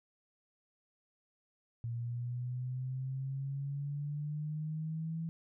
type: exponential sweep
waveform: sine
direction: up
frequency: 116.54 to 164.81 Hz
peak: -35 dBFS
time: 1.84-5.29 s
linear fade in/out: 0 ms
effects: none